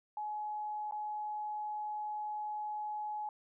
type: tone with dropouts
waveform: sine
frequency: 845 Hz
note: G#5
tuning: 30 cents sharp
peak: -36 dBFS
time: 0.17-3.29 s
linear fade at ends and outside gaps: 2 ms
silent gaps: 0.911-0.922 s
effects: none